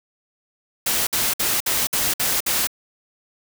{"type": "noise bursts", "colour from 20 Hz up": "white", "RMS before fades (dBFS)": -21, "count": 7, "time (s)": [0.86, 2.672], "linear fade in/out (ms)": 5, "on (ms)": 210, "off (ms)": 57, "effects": []}